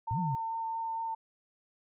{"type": "tone with vibrato", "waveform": "sine", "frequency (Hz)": 905, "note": "A5", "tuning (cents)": 48, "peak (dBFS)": -32, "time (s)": [0.07, 1.15], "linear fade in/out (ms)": 10, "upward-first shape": "sine", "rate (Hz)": 4.5, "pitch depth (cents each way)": 9}
{"type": "exponential two-way sweep", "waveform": "sine", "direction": "up then down", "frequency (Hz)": [98, 190.2, 126.3], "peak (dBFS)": -30, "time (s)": [0.11, 0.35], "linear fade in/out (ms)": 0, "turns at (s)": 0.19}
{"effects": []}